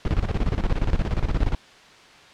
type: noise with tremolo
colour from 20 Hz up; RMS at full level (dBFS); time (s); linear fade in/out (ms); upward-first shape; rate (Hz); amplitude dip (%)
brown; -20; 0.05-1.55; 2; square; 17; 75
effects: white hiss -48 dBFS RMS until 2.33 s + low-pass 4000 Hz 12 dB/octave